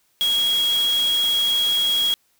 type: tone in noise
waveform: sine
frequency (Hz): 3304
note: G#7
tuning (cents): -10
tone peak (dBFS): -17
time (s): 0.21-2.14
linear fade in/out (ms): 0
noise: white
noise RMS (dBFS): -31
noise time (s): 0.21-2.14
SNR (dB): +11
effects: white hiss -64 dBFS RMS until 2.39 s